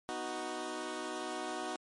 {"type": "chord", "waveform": "15% pulse", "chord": "B major", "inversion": "none", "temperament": "equal", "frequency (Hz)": [246.9, 311.1, 370], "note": ["B3", "D#4", "F#4"], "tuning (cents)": [0, 0, 0], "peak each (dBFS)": [-39, -35, -34], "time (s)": [0.09, 1.76], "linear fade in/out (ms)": 0, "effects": ["MP3 48 kbps"]}